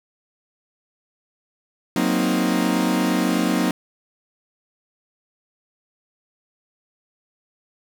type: chord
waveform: 40% pulse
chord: C half-diminished seventh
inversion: second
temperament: equal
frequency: 185 / 233.1 / 261.6 / 311.1 Hz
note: Gb3 / Bb3 / C4 / Eb4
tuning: 0 / 0 / 0 / 0 cents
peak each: -23 dBFS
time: 1.96-3.71 s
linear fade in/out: 2 ms
effects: none